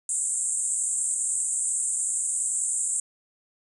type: band-pass noise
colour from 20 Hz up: white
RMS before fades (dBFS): -27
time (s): 0.09-3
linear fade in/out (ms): 2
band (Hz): 7300 to 9100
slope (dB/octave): 96
effects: none